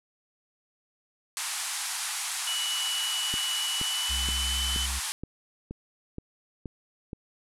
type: band-pass noise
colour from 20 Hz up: white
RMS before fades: -33 dBFS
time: 1.37-5.12 s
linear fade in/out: 0 ms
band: 760 to 11000 Hz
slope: 48 dB/octave
type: tone with pitch glide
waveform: sine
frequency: 2948 to 3019 Hz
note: F#7 to F#7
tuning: -7 to +34 cents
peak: -29 dBFS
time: 2.47-4.86 s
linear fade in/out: 5 ms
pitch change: +41 cents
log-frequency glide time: 3.72-4.57 s
type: click train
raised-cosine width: 3 ms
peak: -23 dBFS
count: 9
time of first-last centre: 3.34-7.131 s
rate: 2.11 Hz
type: tone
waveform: triangle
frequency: 65.41 Hz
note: C2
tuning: in tune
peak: -29 dBFS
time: 4.09-5 s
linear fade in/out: 20 ms
effects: none